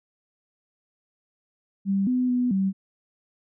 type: tone with pitch steps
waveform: sine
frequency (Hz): 195.9 / 251.5 / 247.6 / 192.6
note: G3 / B3 / B3 / G3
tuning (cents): -1 / +32 / +5 / -30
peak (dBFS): -20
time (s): 1.85-2.73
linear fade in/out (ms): 50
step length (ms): 220
effects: none